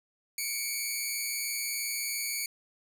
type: tone pair together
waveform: 10% pulse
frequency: 2197 / 2320 Hz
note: C#7 / D7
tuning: -16 / -22 cents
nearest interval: minor second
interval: 94 cents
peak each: -25 dBFS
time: 0.38-2.46 s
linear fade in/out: 2 ms
effects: none